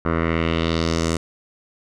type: tone with low-pass filter sweep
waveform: 10% pulse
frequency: 82.41 Hz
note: E2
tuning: in tune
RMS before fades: -21 dBFS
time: 0.05-1.17 s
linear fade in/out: 5 ms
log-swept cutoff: 1400 to 8200 Hz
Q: 2.1
effects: none